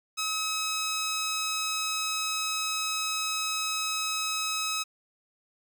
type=tone; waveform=10% pulse; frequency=1280 Hz; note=D#6; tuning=49 cents sharp; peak=-20 dBFS; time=0.17-4.84 s; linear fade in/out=20 ms; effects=none

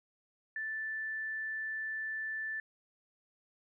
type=tone; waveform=sine; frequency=1760 Hz; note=A6; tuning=in tune; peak=-35 dBFS; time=0.56-2.6 s; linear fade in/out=2 ms; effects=none

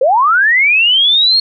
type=linear sweep; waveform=sine; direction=up; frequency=484.1 to 4323 Hz; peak=-7 dBFS; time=0.01-1.4 s; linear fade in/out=5 ms; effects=none

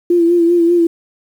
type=tone with vibrato; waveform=sine; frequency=342.3 Hz; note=F4; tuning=35 cents flat; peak=-8 dBFS; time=0.1-0.87 s; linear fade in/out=5 ms; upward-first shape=sine; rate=5.1 Hz; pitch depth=42 cents each way; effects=7-bit

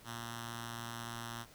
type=tone with notch filter; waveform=5% pulse; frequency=116.54 Hz; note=A#2; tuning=in tune; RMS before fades=-44 dBFS; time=0.04-1.46 s; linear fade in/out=50 ms; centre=490 Hz; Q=0.62; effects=pink hiss -59 dBFS RMS until 1.54 s

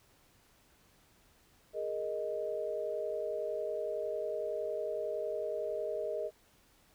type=chord; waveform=sine; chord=Ab suspended second; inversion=none; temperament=equal; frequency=415.3 / 466.2 / 622.3 Hz; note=Ab4 / Bb4 / Eb5; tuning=0 / 0 / 0 cents; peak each=-39 / -39 / -36 dBFS; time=1.73-6.31 s; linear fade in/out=50 ms; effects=pink hiss -66 dBFS RMS until 6.94 s

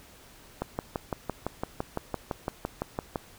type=click train; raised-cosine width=1 ms; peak=-15 dBFS; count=16; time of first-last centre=0.62-3.158 s; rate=5.91 Hz; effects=pink hiss -53 dBFS RMS until 3.38 s

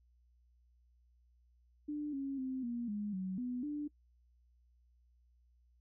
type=tone with pitch steps; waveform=sine; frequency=296.6 / 274 / 260.7 / 238 / 207.3 / 187.5 / 247.9 / 294.9 Hz; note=D4 / C#4 / C4 / A#3 / G#3 / F#3 / B3 / D4; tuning=+17 / -20 / -6 / +36 / -3 / +23 / +7 / +7 cents; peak=-36 dBFS; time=1.88-3.88 s; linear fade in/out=10 ms; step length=250 ms; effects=noise-tail reverb RT60 0.1 s tail -23 dB re dry + added 60 Hz sine -66 dBFS peak until 5.8 s

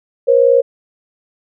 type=tone pair together; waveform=sine; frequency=479.7 / 540 Hz; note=A#4 / C#5; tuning=+50 / -45 cents; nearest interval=major second; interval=205 cents; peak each=-10 dBFS; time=0.27-0.62 s; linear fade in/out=20 ms; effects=none

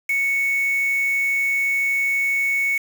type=tone with quantisation; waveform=sine; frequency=2217 Hz; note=C#7; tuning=in tune; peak=-18 dBFS; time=0.09-2.78 s; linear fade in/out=5 ms; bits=5; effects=none

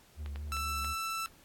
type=tone with vibrato; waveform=triangle; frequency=72.8 Hz; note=D2; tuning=15 cents flat; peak=-35 dBFS; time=0.16-0.96 s; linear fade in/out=50 ms; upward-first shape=sine; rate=4.3 Hz; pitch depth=49 cents each way
type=clicks; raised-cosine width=0.3 ms; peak=-30 dBFS; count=4; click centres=0.261 / 0.359 / 0.568 / 0.846 s
type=tone; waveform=sawtooth; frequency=1328 Hz; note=E6; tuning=12 cents sharp; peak=-30 dBFS; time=0.52-1.26 s; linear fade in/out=0 ms
effects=pink hiss -61 dBFS RMS until 1.44 s + AAC 64 kbps

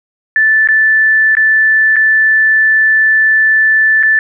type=tone with dropouts; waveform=sine; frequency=1756 Hz; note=A6; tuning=4 cents flat; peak=-6 dBFS; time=0.36-4.19 s; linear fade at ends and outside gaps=1 ms; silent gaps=0.674-0.687 / 1.352-1.369 / 1.959-1.965 / 4.028-4.033 s; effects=none

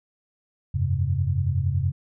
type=chord; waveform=sine; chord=F suspended second; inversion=none; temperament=equal with one note detuned; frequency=87.31 / 98 / 133.56 Hz; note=F2 / G2 / C3; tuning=0 / 0 / +36 cents; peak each=-25 dBFS; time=0.74-1.92 s; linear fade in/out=10 ms; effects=none

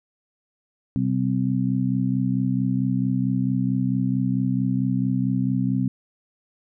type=harmonic tone; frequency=64.5 Hz; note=C2; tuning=24 cents flat; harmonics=2 / 3 / 4; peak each=-24 / -24 / -24 dBFS; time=0.96-5.88 s; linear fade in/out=0 ms; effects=none

